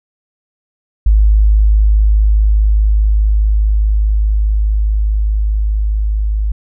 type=tone with level ramp; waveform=sine; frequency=52.4 Hz; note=G#1; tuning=16 cents sharp; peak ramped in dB=-5 to -12 dBFS; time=1.06-6.52 s; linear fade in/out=5 ms; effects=none